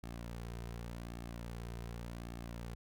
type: tone with flanger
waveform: sawtooth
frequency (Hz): 58.27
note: A#1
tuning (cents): 0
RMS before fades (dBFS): -45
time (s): 0.03-2.75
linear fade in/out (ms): 5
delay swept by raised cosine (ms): 2 to 3.6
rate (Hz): 0.87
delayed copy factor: -0.5
effects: none